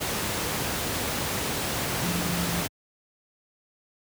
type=tone in noise; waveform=sine; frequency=174.3 Hz; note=F3; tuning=3 cents flat; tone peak=-29 dBFS; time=2.02-2.63 s; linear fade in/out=20 ms; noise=pink; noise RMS=-28 dBFS; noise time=0-2.68 s; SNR=-4 dB; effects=high-pass 80 Hz 12 dB/octave